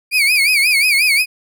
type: tone with vibrato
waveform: 35% pulse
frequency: 2340 Hz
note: D7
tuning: 7 cents flat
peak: -9 dBFS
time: 0.11-1.26 s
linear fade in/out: 50 ms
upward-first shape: sine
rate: 5.6 Hz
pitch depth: 140 cents each way
effects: none